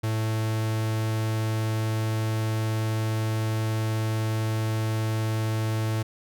45% pulse tone, 110.1 Hz, A2, 2 cents sharp, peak -24 dBFS, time 0.03-6.03 s, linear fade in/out 10 ms, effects none

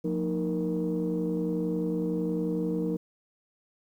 sine tone cluster, 177.4 / 228.4 / 309.6 / 468 Hz, F3 / A#3 / D#4 / A#4, +27 / -35 / -9 / +7 cents, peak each -29 / -36 / -30 / -31 dBFS, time 0.04-2.97 s, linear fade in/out 10 ms, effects tanh soft clip ceiling -20 dBFS + 10-bit

